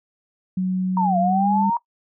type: tone with pitch glide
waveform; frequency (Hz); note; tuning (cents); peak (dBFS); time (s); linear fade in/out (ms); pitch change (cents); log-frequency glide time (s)
sine; 185.4 to 198.71; F#3 to G3; +4 to +24; -19; 0.57-1.7; 5; +120; 1.19-1.51
type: linear two-way sweep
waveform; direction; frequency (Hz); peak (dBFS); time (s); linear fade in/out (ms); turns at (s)
sine; down then up; 953 to 677 to 953; -18; 0.97-1.77; 2; 1.18
effects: noise-tail reverb RT60 0.1 s tail -20 dB re dry